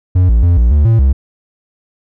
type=tone with pitch steps; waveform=triangle; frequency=91 / 56.8 / 86.6 / 58.8 / 73.3 / 113.4 / 67 Hz; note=F#2 / A#1 / F2 / A#1 / D2 / A#2 / C2; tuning=-28 / -44 / -14 / +16 / -3 / -47 / +42 cents; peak=-4 dBFS; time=0.15-1.13 s; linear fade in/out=10 ms; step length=140 ms; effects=none